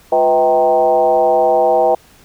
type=tone with frequency modulation; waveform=sine; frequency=640 Hz; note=D#5; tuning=49 cents sharp; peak=-9 dBFS; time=0.12-1.95 s; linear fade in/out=5 ms; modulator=143 Hz; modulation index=1.4; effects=pink hiss -47 dBFS RMS until 2.24 s